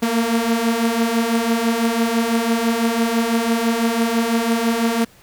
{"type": "beating tone pair", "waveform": "sawtooth", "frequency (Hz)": [226.1, 232.1], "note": ["A3", "A#3"], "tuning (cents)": [47, -7], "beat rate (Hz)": 6, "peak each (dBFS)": [-18, -14], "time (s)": [0.02, 5.05], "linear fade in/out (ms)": 10, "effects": ["pink hiss -50 dBFS RMS until 5.22 s"]}